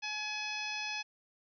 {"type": "harmonic tone", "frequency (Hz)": 847, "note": "G#5", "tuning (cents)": 34, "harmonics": [1, 2, 3, 4, 5, 6, 7], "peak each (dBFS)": [-44, -45, -38, -45, -48, -44, -49], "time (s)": [0.02, 1.03], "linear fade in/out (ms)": 20, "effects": []}